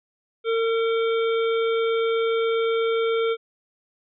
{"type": "harmonic tone with a mistuned harmonic", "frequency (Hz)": 454.6, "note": "A#4", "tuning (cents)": -43, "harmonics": [1, 3, 5, 7, 8], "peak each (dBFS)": [-20, -30, -34, -37, -38], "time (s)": [0.44, 3.37], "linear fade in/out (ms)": 50, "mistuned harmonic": 8, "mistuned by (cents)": -32, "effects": []}